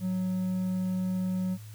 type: tone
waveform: triangle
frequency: 185 Hz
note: F#3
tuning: in tune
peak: -25 dBFS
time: 0-1.58 s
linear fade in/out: 50 ms
effects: added 107 Hz sine -42 dBFS peak until 1.74 s + white hiss -55 dBFS RMS until 1.74 s